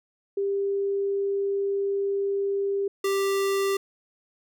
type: tone pair in turn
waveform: sine / square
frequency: 397.1 / 393 Hz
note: G4 / G4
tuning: +22 / +4 cents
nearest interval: unison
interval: 18 cents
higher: first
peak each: -23 dBFS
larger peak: neither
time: 0.37-2.88 / 3.04-3.77 s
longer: first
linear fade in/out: 5 ms
effects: none